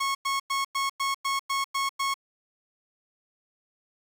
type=tone bursts; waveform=sawtooth; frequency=1096 Hz; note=C#6; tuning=20 cents flat; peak=-21 dBFS; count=9; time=0-2.142 s; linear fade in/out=10 ms; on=150 ms; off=99 ms; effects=low-pass 10000 Hz 12 dB/octave + 8-bit